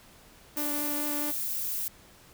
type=tone with vibrato; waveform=sawtooth; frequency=293.7 Hz; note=D4; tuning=in tune; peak=-29 dBFS; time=0.56-1.32 s; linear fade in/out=20 ms; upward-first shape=triangle; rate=4.6 Hz; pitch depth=14 cents each way
type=noise; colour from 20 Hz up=violet; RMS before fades=-32 dBFS; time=0.57-1.88 s; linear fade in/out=0 ms
effects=pink hiss -55 dBFS RMS until 2.33 s